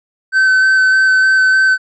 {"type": "tone with vibrato", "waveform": "triangle", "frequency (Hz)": 1532, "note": "G6", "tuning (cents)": -40, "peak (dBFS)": -6, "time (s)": [0.32, 1.78], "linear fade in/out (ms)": 50, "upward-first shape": "square", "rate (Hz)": 3.3, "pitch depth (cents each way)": 9, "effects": ["resampled to 22050 Hz"]}